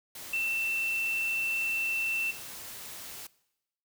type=tone in noise; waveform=sine; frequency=2680 Hz; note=E7; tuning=28 cents sharp; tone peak=-27 dBFS; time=0.33-2.31 s; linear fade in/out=5 ms; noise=white; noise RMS=-43 dBFS; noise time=0.15-3.27 s; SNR=+13 dB; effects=noise-tail reverb RT60 0.9 s tail -21 dB re dry